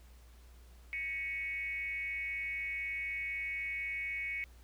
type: tone with frequency modulation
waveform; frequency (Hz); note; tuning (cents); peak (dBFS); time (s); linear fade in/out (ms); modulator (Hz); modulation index
sine; 2224; C#7; +5; -35; 0.93-4.44; 0; 298; 0.62
effects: added 60 Hz sine -54 dBFS peak until 4.63 s + pink hiss -65 dBFS RMS until 4.63 s